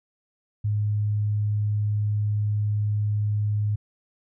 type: tone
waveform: sine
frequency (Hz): 104.7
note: G#2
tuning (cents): +15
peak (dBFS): -21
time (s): 0.64-3.76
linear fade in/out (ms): 10
effects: none